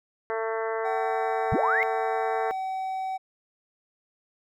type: harmonic tone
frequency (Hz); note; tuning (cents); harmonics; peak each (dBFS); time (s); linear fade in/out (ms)
223.6; A3; +28; 2 / 3 / 4 / 5 / 6 / 7 / 8 / 9; -29 / -33 / -35 / -37 / -39 / -40 / -41 / -42; 0.3-2.51; 0
type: tone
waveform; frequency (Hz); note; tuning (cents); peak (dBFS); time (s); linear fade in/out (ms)
triangle; 760; F#5; +46; -26; 0.84-3.18; 20
type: linear sweep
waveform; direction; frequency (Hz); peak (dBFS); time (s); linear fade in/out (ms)
sine; up; 55.6 to 2200; -22; 1.52-1.83; 0
effects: none